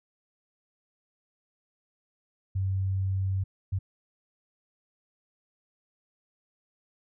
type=tone bursts at uneven times; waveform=sine; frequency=95.7 Hz; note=G2; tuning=41 cents flat; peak=-25 dBFS; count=2; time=2.55-3.44 / 3.72-3.79 s; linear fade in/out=10 ms; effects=none